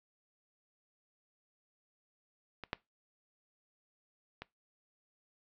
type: clicks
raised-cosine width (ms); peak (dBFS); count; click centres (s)
0.3; -26 / -17 / -26; 3; 2.637 / 2.731 / 4.42
effects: noise-tail reverb RT60 0.2 s tail -21 dB re dry + low-pass 5000 Hz 12 dB/octave